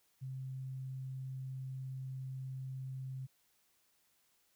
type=tone; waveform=sine; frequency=131.6 Hz; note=C3; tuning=10 cents sharp; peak=-40 dBFS; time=0.21-3.27 s; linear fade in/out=20 ms; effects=white hiss -74 dBFS RMS until 4.55 s